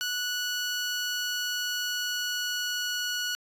15% pulse tone with pitch glide, 1473 to 1464.5 Hz, F#6 to F#6, -8 to -18 cents, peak -22 dBFS, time 0.01-3.35 s, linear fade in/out 0 ms, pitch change -10 cents, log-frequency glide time 0.17-3.22 s, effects resampled to 32000 Hz

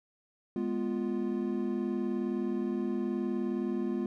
triangle chord, F diminished, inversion first, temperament equal, 207.7 / 246.9 / 349.2 Hz, Ab3 / Cb4 / F4, 0 / 0 / 0 cents, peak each -32 dBFS, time 0.56-4.06 s, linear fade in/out 2 ms, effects none

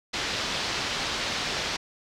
white low-pass noise, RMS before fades -30 dBFS, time 0.13-1.77 s, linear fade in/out 10 ms, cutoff 5100 Hz, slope 24 dB/octave, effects none

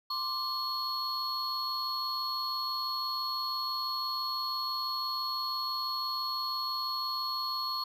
triangle tone cluster, 1048 / 1174 / 4337 Hz, C6 / D6 / C#8, +2 / -1 / -39 cents, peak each -35 / -37 / -32 dBFS, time 0.1-7.84 s, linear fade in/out 5 ms, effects none

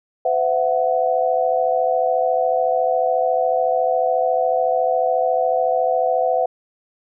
sine tone cluster, 509 / 668 / 742 Hz, C5 / E5 / F#5, -48 / +23 / +5 cents, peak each -20 dBFS, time 0.25-6.46 s, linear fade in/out 5 ms, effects none

